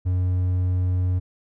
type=tone; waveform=triangle; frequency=91 Hz; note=F#2; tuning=28 cents flat; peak=-17 dBFS; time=0.05-1.2 s; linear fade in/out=20 ms; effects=none